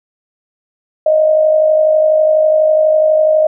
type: tone with amplitude modulation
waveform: sine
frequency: 622.3 Hz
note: D#5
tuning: in tune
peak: -5 dBFS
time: 1.06-3.47 s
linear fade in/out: 5 ms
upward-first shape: sine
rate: 52.1 Hz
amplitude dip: 50%
effects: none